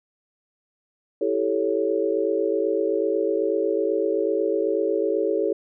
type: chord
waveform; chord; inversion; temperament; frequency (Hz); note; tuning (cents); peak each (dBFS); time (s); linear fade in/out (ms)
sine; A dominant seventh; second; equal; 329.6 / 392 / 440 / 554.4; E4 / G4 / A4 / C#5; 0 / 0 / 0 / 0; -27 / -25 / -24 / -27; 1.21-5.53; 5
effects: none